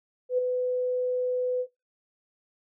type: tone with ADSR envelope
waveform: sine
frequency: 501 Hz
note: B4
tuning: 25 cents sharp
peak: -19 dBFS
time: 0.29-1.67 s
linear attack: 92 ms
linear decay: 8 ms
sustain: -5 dB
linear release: 65 ms
effects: noise-tail reverb RT60 0.2 s tail -18 dB re dry